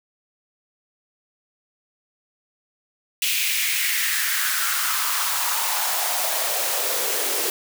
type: noise with high-pass filter sweep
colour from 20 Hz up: white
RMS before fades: -23 dBFS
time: 3.22-7.5 s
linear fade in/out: 2 ms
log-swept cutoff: 2700 to 380 Hz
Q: 3.3
effects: none